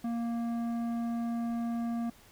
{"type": "tone with tanh clipping", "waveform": "sine", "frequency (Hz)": 233.5, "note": "A#3", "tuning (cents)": 3, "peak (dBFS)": -32, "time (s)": [0.04, 2.1], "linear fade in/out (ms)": 5, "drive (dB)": 11, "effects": ["pink hiss -58 dBFS RMS until 2.31 s"]}